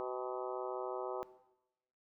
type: harmonic tone with a mistuned harmonic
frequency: 126 Hz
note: B2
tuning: 35 cents sharp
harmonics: 3 / 4 / 5 / 6 / 7 / 8 / 9 / 10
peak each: -41 / -43 / -45 / -47 / -48 / -49 / -50 / -51 dBFS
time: 0-1.23 s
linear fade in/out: 0 ms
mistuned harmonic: 6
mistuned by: +73 cents
effects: noise-tail reverb RT60 0.9 s tail -17 dB re dry